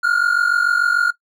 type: tone pair together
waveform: triangle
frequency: 1396.9 / 1443.7 Hz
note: F6 / F#6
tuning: 0 / -43 cents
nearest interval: minor second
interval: 57 cents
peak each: -15 dBFS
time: 0.03-1.11 s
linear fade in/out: 10 ms
effects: noise-tail reverb RT60 0.1 s tail -18 dB re dry